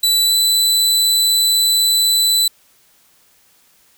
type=tone with pitch glide; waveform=sawtooth; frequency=3964 to 3992 Hz; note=B7 to B7; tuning=+6 to +18 cents; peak=-9 dBFS; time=0.03-2.48 s; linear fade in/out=5 ms; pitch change=+12 cents; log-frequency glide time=0.25-0.34 s; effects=white hiss -54 dBFS RMS until 3.97 s